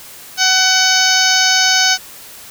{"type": "harmonic tone with a mistuned harmonic", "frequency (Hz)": 751, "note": "F#5", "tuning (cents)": 26, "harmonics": [1, 2, 3, 4, 5, 6, 7, 8, 9], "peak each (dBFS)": [-20, -16, -21, -19, -21, -18, -17, -20, -21], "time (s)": [0.37, 1.98], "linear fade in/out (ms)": 50, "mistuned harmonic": 9, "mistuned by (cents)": -62, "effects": ["white hiss -36 dBFS RMS until 2.5 s"]}